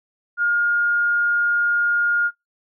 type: tone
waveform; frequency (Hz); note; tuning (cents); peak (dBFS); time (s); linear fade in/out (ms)
sine; 1420; F6; +28; -16; 0.37-2.31; 50
effects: noise-tail reverb RT60 0.2 s tail -25 dB re dry